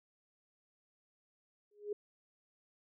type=tone with exponential growth; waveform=sine; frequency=414.3 Hz; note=G#4; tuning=4 cents flat; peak=-32 dBFS; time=1.71-1.93 s; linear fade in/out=5 ms; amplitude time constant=46 ms; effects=none